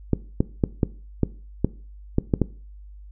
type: clicks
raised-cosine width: 3 ms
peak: -5 dBFS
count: 9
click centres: 0.133 / 0.405 / 0.638 / 0.832 / 1.233 / 1.646 / 2.184 / 2.338 / 2.417 s
effects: noise-tail reverb RT60 0.4 s tail -19 dB re dry + added 50 Hz sine -40 dBFS peak until 3.11 s